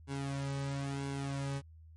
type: tone with flanger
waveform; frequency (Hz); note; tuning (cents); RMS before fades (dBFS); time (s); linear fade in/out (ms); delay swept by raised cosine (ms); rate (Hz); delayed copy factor
sawtooth; 138.59; C#3; 0; -37; 0.07-1.62; 50; 1.6 to 2.9; 1; -0.8
effects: added 80 Hz sine -52 dBFS peak until 1.96 s + MP3 48 kbps